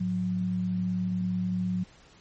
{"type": "tone pair together", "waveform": "sine", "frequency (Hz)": [106.9, 181.96], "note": ["A2", "F#3"], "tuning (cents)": [-49, -29], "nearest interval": "major sixth", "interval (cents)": 920, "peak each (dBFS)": [-35, -26], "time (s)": [0, 1.84], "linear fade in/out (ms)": 10, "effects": ["pink hiss -56 dBFS RMS until 2.2 s", "MP3 32 kbps"]}